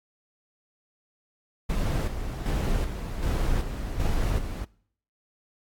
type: noise with tremolo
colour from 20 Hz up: brown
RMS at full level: -25 dBFS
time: 1.69-4.65 s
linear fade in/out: 10 ms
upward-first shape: square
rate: 1.3 Hz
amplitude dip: 55%
effects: noise-tail reverb RT60 0.6 s tail -22 dB re dry + AAC 64 kbps